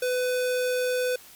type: tone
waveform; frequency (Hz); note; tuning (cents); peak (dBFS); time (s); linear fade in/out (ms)
square; 501; B4; +25; -24; 0.02-1.16; 5
effects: white hiss -49 dBFS RMS until 1.35 s + MP3 96 kbps